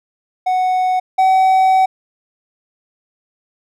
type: tone pair in turn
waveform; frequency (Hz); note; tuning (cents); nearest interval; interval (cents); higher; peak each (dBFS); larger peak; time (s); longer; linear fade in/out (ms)
triangle; 740 / 757.3; F#5 / F#5; 0 / +40; unison; 40; second; -11 / -7; second; 0.46-1 / 1.18-1.86; second; 10
effects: none